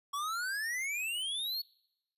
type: exponential sweep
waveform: square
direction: up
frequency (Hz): 1108.7 to 4435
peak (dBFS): -34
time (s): 0.13-1.62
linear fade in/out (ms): 10
effects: noise-tail reverb RT60 0.9 s tail -26 dB re dry + resampled to 32000 Hz